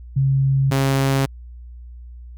sine / sawtooth tone pair in turn, 135.8 / 135.8 Hz, C#3 / C#3, -35 / -35 cents, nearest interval unison, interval 0 cents, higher neither, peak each -14 / -12 dBFS, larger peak second, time 0.16-0.71 / 0.71-1.26 s, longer neither, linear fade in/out 10 ms, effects added 60 Hz sine -35 dBFS peak until 2.37 s

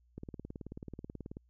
click train, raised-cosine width 3 ms, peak -30 dBFS, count 23, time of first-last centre 0.18-1.369 s, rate 18.5 Hz, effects added 60 Hz sine -65 dBFS peak until 1.49 s

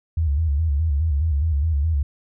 sine tone with vibrato, 75.8 Hz, D#2, 45 cents flat, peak -17 dBFS, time 0.17-2.03 s, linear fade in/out 5 ms, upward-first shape square, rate 4.8 Hz, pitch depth 120 cents each way, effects none

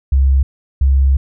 sine tone pair in turn, 67.3 / 67.56 Hz, C2 / C#2, +49 / -44 cents, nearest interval unison, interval 7 cents, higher second, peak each -8 dBFS, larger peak neither, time 0.12-0.43 / 0.81-1.17 s, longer second, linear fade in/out 5 ms, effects none

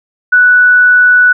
sine tone, 1480 Hz, F#6, in tune, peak -3 dBFS, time 0.32-1.33 s, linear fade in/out 10 ms, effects none

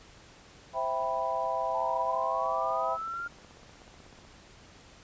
sine chord, C major seventh, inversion none, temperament equal, 523.3 / 659.3 / 784 / 987.8 Hz, C5 / E5 / G5 / B5, 0 / 0 / 0 / 0 cents, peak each -37 / -32 / -34 / -32 dBFS, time 0.73-2.98 s, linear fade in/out 50 ms
sine linear sweep, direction up, 881 to 1408 Hz, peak -33 dBFS, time 1.74-3.28 s, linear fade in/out 10 ms
click train, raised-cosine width 1 ms, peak -39 dBFS, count 30, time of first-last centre 2.46-4.25 s, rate 16.2 Hz
effects pink hiss -54 dBFS RMS until 5.03 s + resampled to 16000 Hz

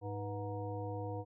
harmonic tone with a mistuned harmonic, 103.83 Hz, G#2, in tune, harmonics 1 / 3 / 5 / 7 / 9, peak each -40 / -46 / -43 / -47 / -49 dBFS, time 0.01-1.25 s, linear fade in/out 50 ms, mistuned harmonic 5, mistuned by -100 cents, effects none

